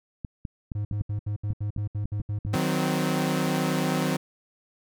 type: clicks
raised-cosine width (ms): 5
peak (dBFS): -20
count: 10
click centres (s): 0.248 / 0.452 / 0.718 / 0.913 / 1.011 / 1.505 / 1.764 / 2.055 / 2.201 / 2.451
type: tone bursts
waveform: triangle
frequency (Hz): 103.83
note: G#2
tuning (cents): 0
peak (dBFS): -24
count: 11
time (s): 0.75-2.56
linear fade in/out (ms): 5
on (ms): 100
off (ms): 71
type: chord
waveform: sawtooth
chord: C diminished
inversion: first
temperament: equal with one note detuned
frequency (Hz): 155.56 / 185 / 258.3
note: Eb3 / Gb3 / C4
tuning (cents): 0 / 0 / -22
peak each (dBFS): -24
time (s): 2.53-4.17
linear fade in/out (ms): 10
effects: none